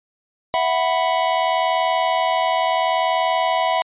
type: chord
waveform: square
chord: E suspended second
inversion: none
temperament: equal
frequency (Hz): 659.3 / 740 / 987.8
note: E5 / F#5 / B5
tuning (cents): 0 / 0 / 0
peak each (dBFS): -22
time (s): 0.54-3.82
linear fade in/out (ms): 0
effects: resampled to 8000 Hz